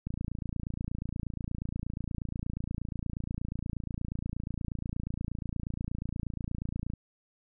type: click train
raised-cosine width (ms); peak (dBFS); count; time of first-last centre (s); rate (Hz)
5; -22; 196; 0.07-6.936; 28.4
effects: none